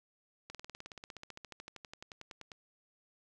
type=slowing click train; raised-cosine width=0.2 ms; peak=-29 dBFS; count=29; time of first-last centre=0.5-2.518 s; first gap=47 ms; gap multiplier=1.03; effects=none